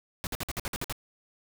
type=noise bursts; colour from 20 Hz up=pink; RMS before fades=-33 dBFS; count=9; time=0.24-0.925 s; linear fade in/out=0 ms; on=29 ms; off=53 ms; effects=none